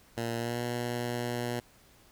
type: tone with pitch glide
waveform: 10% pulse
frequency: 116.5 to 120.68 Hz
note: A#2 to B2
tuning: -1 to -40 cents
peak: -23 dBFS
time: 0.17-1.6 s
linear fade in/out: 5 ms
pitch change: +61 cents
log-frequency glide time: 0.37-0.6 s
effects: pink hiss -60 dBFS RMS until 2.11 s